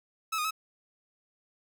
sawtooth tone with pitch steps, 1299 / 1231 / 1289 Hz, E6 / D#6 / E6, -26 / -19 / -39 cents, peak -25 dBFS, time 0.32-0.509 s, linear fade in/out 10 ms, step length 63 ms, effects none

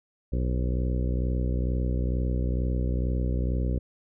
harmonic tone with a mistuned harmonic, 62.2 Hz, B1, 13 cents sharp, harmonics 1 / 2 / 3 / 4 / 5 / 6 / 7 / 8 / 9, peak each -25 / -31 / -35 / -37 / -39 / -41 / -42 / -43 / -44 dBFS, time 0.32-3.79 s, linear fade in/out 10 ms, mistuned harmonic 9, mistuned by -49 cents, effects none

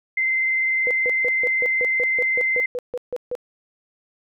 sine tone with vibrato, 2075 Hz, C7, 15 cents flat, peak -18 dBFS, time 0.17-2.66 s, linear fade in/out 5 ms, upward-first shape triangle, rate 20 Hz, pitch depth 23 cents each way
sine tone bursts, 493.9 Hz, B4, in tune, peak -23 dBFS, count 14, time 0.87-3.352 s, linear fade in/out 0 ms, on 38 ms, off 150 ms
effects none

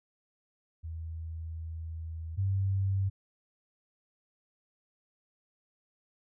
sine tone pair in turn, 81.2 / 96.93 Hz, E2 / G2, -26 / -19 cents, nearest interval minor third, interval 307 cents, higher second, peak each -36 / -26 dBFS, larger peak second, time 0.83-2.37 / 2.37-3.1 s, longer first, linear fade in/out 20 ms, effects none

